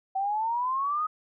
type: exponential sweep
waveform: sine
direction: up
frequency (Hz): 759 to 1268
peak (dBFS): -25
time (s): 0.15-1.07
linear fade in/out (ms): 10
effects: none